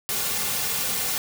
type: noise with comb filter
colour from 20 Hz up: white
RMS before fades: -26 dBFS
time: 0.09-1.18 s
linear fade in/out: 0 ms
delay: 3.1 ms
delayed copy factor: -0.65
effects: none